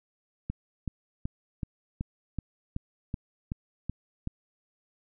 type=click train; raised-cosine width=5 ms; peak=-19 dBFS; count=11; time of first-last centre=0.5-4.274 s; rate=2.65 Hz; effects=none